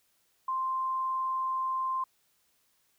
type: tone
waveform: sine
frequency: 1046.5 Hz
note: C6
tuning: in tune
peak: -28 dBFS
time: 0.48-2.04 s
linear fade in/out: 5 ms
effects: white hiss -71 dBFS RMS until 2.98 s